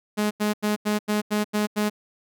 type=tone bursts; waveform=sawtooth; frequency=210 Hz; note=G#3; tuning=19 cents sharp; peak=-17 dBFS; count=8; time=0.17-1.899 s; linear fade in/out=20 ms; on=140 ms; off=87 ms; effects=none